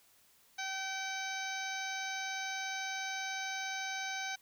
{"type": "harmonic tone", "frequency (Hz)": 769, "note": "G5", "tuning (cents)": -33, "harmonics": [1, 2, 3, 4, 5, 6, 7, 8], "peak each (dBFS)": [-42, -41, -43, -50, -46, -51, -51, -45], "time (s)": [0.58, 4.36], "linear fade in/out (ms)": 10, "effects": ["white hiss -66 dBFS RMS until 4.41 s"]}